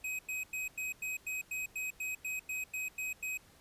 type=tone bursts; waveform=square; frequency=2527 Hz; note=D#7; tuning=26 cents sharp; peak=-36 dBFS; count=14; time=0.04-3.375 s; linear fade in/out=5 ms; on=150 ms; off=95 ms; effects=pink hiss -62 dBFS RMS until 3.6 s + resampled to 32000 Hz

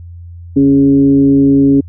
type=tone with frequency modulation; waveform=sine; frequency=277.2 Hz; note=C#4; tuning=in tune; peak=-5 dBFS; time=0.56-1.81 s; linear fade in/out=10 ms; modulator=136 Hz; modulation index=0.55; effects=added 86 Hz sine -28 dBFS peak until 1.88 s

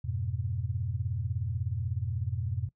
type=chord; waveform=sine; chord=F diminished; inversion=none; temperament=equal; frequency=87.31 / 103.83 / 123.47 Hz; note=F2 / Ab2 / Cb3; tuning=0 / 0 / 0 cents; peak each=-34 dBFS; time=0.04-2.69 s; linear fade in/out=10 ms; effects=noise-tail reverb RT60 0.1 s tail -21 dB re dry

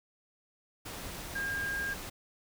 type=tone in noise; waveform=sine; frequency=1613 Hz; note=G6; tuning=49 cents sharp; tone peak=-32 dBFS; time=1.35-1.94 s; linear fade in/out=10 ms; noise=pink; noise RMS=-42 dBFS; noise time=0.85-2.1 s; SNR=+7 dB; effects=none

